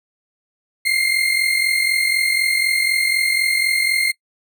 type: tone pair together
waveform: 35% pulse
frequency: 2092 / 2136 Hz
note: C7 / C7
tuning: -1 / +35 cents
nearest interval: unison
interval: 36 cents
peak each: -17 dBFS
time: 0.85-4.12 s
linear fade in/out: 10 ms
effects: noise-tail reverb RT60 0.1 s tail -24 dB re dry

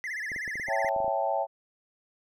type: tone with vibrato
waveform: triangle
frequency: 1882 Hz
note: A#6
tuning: 16 cents sharp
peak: -30 dBFS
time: 0.04-0.89 s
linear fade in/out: 0 ms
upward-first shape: sine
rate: 16 Hz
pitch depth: 190 cents each way
type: clicks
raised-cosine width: 2 ms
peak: -31 dBFS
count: 11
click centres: 0.318 / 0.362 / 0.478 / 0.556 / 0.598 / 0.685 / 0.847 / 0.963 / 1.003 / 1.045 / 1.08 s
type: chord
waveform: sine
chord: A dominant seventh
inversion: first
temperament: equal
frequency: 554.4 / 659.3 / 784 / 880 Hz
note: C#5 / E5 / G5 / A5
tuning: 0 / 0 / 0 / 0 cents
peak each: -31 / -30 / -30 / -32 dBFS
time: 0.67-1.47 s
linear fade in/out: 50 ms
effects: none

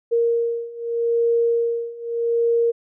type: beating tone pair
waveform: sine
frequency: 466.2 / 467.01 Hz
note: A#4 / A#4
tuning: 0 / +3 cents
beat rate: 0.81 Hz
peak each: -22 / -20 dBFS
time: 0.11-2.72 s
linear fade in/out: 20 ms
effects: none

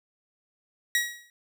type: tone with exponential decay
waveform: sawtooth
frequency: 1909 Hz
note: A#6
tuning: 41 cents sharp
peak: -16 dBFS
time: 0.95-1.3 s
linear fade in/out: 1 ms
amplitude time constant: 76 ms
effects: none

